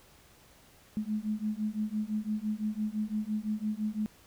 sine beating tone pair, 210.6 / 216.5 Hz, G#3 / A3, +24 / -28 cents, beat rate 5.9 Hz, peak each -33 / -33 dBFS, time 0.97-4.06 s, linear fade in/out 0 ms, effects pink hiss -59 dBFS RMS until 4.26 s

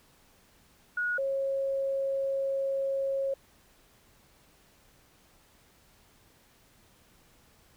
sine tone pair in turn, 1453 / 544.3 Hz, F#6 / C#5, -32 / -32 cents, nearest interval octave + perfect fourth, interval 1700 cents, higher first, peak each -27 / -27 dBFS, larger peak neither, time 0.97-1.18 / 1.18-3.34 s, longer second, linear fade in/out 5 ms, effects pink hiss -62 dBFS RMS until 7.76 s

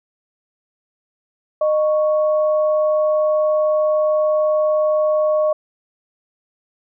sine tone pair together, 613.5 / 1109 Hz, D#5 / C#6, -25 / 0 cents, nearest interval minor seventh, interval 1025 cents, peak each -14 / -26 dBFS, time 1.61-5.53 s, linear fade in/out 5 ms, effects none

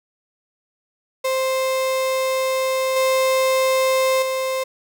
35% pulse tone with level steps, 524 Hz, C5, 2 cents sharp, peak -17 / -14 / -19 dBFS, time 1.24-4.64 s, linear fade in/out 10 ms, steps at 2.96 / 4.22 s, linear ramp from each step 5 ms, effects none

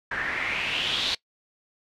white noise with low-pass filter sweep, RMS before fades -28 dBFS, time 0.11-1.15 s, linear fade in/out 5 ms, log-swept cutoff 1600 to 4000 Hz, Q 5.1, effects noise-tail reverb RT60 0.1 s tail -22 dB re dry

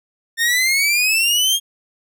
sawtooth exponential sweep, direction up, 1812 to 3270 Hz, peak -11 dBFS, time 0.37-1.6 s, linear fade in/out 50 ms, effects none

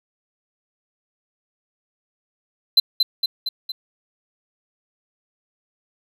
triangle tone with echo, 4056 Hz, B7, 45 cents sharp, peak -8 dBFS, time 2.77-2.8 s, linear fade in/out 5 ms, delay 230 ms, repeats 4, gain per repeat -4 dB, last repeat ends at 3.72 s, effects none

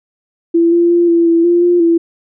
sine tone with pitch steps, 336.3 / 343 / 345.1 / 337.7 / 334.1 / 346.5 / 350.7 / 335.3 Hz, E4 / F4 / F4 / E4 / E4 / F4 / F4 / E4, +35 / -31 / -21 / +42 / +23 / -14 / +7 / +30 cents, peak -7 dBFS, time 0.54-1.98 s, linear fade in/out 10 ms, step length 180 ms, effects none

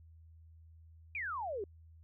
sine exponential sweep, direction down, 2489 to 373.5 Hz, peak -36 dBFS, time 1.15-1.64 s, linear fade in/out 2 ms, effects added 81 Hz sine -55 dBFS peak until 2.03 s

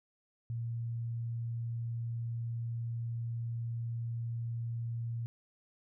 sine tone, 116.54 Hz, A#2, in tune, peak -34 dBFS, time 0.5-5.26 s, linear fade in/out 0 ms, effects none

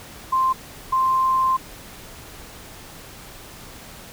sine tone bursts at uneven times, 1046.5 Hz, C6, in tune, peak -16 dBFS, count 2, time 0.32-0.53 / 0.92-1.57 s, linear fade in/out 10 ms, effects pink hiss -41 dBFS RMS until 4.12 s

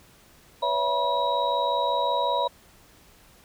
sine tone cluster, 498.6 / 564 / 663 / 968 / 3835 Hz, B4 / C#5 / E5 / B5 / A#7, +16 / +30 / +10 / -35 / +48 cents, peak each -33 / -28 / -31 / -24 / -33 dBFS, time 0.62-2.48 s, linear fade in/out 10 ms, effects pink hiss -55 dBFS RMS until 3.44 s

